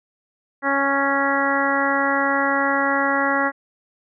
harmonic tone, 277.2 Hz, C#4, in tune, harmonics 1 / 2 / 3 / 4 / 5 / 6 / 7, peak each -25 / -25 / -25 / -25 / -25 / -25 / -25 dBFS, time 0.62-3.52 s, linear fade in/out 50 ms, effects none

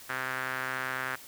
sawtooth tone with band-pass filter, 130.2 Hz, C3, 8 cents flat, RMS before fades -34 dBFS, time 0.09-1.16 s, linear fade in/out 10 ms, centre 1600 Hz, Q 3.1, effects white hiss -49 dBFS RMS until 1.27 s

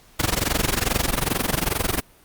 pink noise with amplitude modulation, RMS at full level -19 dBFS, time 0.19-2.01 s, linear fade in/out 10 ms, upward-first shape sine, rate 22.4 Hz, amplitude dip 90%, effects pink hiss -53 dBFS RMS until 2.24 s + Opus 48 kbps

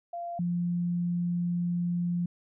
sine tone pair in turn, 690 / 174.4 Hz, F5 / F3, -21 / -2 cents, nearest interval 2 octaves, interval 2381 cents, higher first, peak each -33 / -26 dBFS, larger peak second, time 0.13-0.39 / 0.39-2.26 s, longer second, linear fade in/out 5 ms, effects none

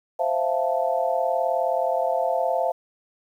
sine chord, F major seventh, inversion second, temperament equal, 523.3 / 659.3 / 698.5 / 880 Hz, C5 / E5 / F5 / A5, 0 / 0 / 0 / 0 cents, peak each -26 / -25 / -25 / -29 dBFS, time 0.19-2.72 s, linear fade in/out 10 ms, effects 9-bit

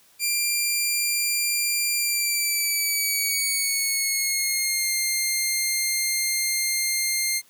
10% pulse tone with pitch glide, 2382 to 2110 Hz, D7 to C7, +24 to +14 cents, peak -13 dBFS, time 0.19-7.42 s, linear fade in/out 50 ms, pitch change -210 cents, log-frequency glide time 1.96-4.93 s, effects white hiss -57 dBFS RMS until 7.49 s + high-pass 80 Hz 12 dB/octave

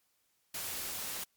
white noise, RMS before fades -39 dBFS, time 0.54-1.24 s, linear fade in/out 5 ms, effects white hiss -75 dBFS RMS until 1.36 s + MP3 96 kbps

